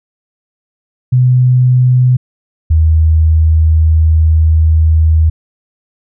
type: tone pair in turn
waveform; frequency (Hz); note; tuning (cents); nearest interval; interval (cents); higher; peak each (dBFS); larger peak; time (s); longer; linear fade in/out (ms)
sine; 126.2 / 79.5; B2 / D#2; +38 / +38; minor sixth; 800; first; -5; neither; 1.12-2.17 / 2.7-5.3; second; 10
effects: none